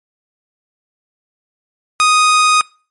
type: tone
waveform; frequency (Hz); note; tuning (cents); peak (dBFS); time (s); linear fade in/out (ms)
sawtooth; 1244.5; D#6; 0; -5; 2-2.61; 0
effects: noise-tail reverb RT60 0.4 s tail -26 dB re dry + MP3 48 kbps